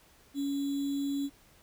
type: tone with sample-and-hold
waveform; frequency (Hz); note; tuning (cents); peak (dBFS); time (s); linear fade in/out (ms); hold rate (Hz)
sine; 280.3; C#4; +19; -29; 0.34-1.3; 50; 3675
effects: pink hiss -61 dBFS RMS until 1.62 s